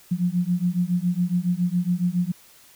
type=beating tone pair; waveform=sine; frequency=174 / 181.2 Hz; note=F3 / F#3; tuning=-6 / -36 cents; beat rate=7.2 Hz; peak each=-23 dBFS; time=0.11-2.32 s; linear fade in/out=10 ms; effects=white hiss -52 dBFS RMS until 2.75 s